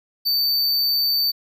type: tone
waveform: square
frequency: 4571 Hz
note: D8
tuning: 48 cents flat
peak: -18 dBFS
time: 0.25-1.32 s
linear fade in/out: 20 ms
effects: none